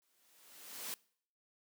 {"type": "noise with exponential growth", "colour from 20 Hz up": "white", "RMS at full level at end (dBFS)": -40, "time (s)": [0.02, 0.94], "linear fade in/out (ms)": 0, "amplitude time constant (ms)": 200, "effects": ["noise-tail reverb RT60 0.6 s tail -24 dB re dry", "high-pass 200 Hz 12 dB/octave"]}